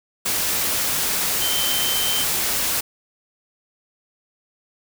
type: tone in noise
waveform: sine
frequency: 3102 Hz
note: G7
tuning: 19 cents flat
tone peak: -24 dBFS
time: 1.41-2.24 s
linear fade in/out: 10 ms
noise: white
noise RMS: -22 dBFS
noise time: 0.25-2.81 s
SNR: -5 dB
effects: none